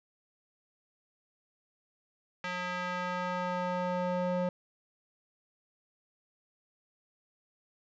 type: tone with band-pass filter sweep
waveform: square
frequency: 180.1 Hz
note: F#3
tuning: 46 cents flat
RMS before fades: -33 dBFS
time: 2.44-4.49 s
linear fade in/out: 2 ms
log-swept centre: 1900 to 520 Hz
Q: 1.2
effects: resampled to 16000 Hz